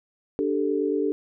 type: chord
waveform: sine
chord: D suspended fourth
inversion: none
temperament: just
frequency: 293.7 / 391.6 / 440.5 Hz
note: D4 / G4 / A4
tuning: 0 / -2 / +2 cents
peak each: -26 dBFS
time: 0.39-1.12 s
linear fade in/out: 0 ms
effects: none